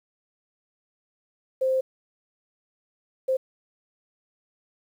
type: tone bursts at uneven times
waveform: sine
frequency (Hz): 523.3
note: C5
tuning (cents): 0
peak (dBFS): -20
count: 2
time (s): 1.61-1.81 / 3.28-3.37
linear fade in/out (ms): 10
effects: 9-bit